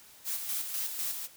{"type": "noise with tremolo", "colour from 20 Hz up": "blue", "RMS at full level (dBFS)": -33, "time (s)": [0.24, 1.28], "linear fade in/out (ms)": 50, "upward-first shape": "square", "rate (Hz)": 4, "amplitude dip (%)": 45, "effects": ["white hiss -55 dBFS RMS until 1.36 s"]}